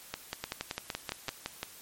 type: two click trains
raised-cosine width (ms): 0.2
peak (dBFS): -16 / -16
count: 8 / 7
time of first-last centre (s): 0.44-1.63 / 0.14-1.283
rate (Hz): 5.88 / 5.25
effects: white hiss -51 dBFS RMS until 1.81 s + MP3 64 kbps